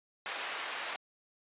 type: band-pass noise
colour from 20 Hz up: white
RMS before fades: -39 dBFS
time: 0.26-0.96 s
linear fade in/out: 0 ms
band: 620 to 2700 Hz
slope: 12 dB/octave
effects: resampled to 8000 Hz